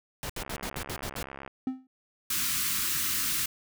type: noise bursts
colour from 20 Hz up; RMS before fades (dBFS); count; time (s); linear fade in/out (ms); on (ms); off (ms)
pink; -35; 8; 0.23-1.226; 0; 65; 68
type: click train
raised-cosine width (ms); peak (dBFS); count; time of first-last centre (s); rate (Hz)
0.5; -25; 73; 0.42-1.477; 68.1
type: tone with exponential decay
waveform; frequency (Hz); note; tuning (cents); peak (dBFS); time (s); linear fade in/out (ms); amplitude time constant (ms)
triangle; 260; C4; -11; -22; 1.67-1.87; 2; 43
type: band-stop noise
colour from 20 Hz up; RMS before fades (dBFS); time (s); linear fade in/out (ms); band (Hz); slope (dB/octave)
white; -29; 2.3-3.46; 5; 340 to 1100; 48
effects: none